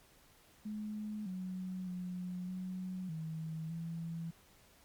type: tone with pitch steps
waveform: sine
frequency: 212.1 / 185.1 / 180.6 / 184.7 / 159.7 / 165.8 Hz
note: G#3 / F#3 / F#3 / F#3 / D#3 / E3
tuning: +37 / +1 / -42 / -3 / +45 / +10 cents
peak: -38 dBFS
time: 0.65-4.31 s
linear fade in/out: 10 ms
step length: 610 ms
effects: pink hiss -64 dBFS RMS until 4.84 s + MP3 96 kbps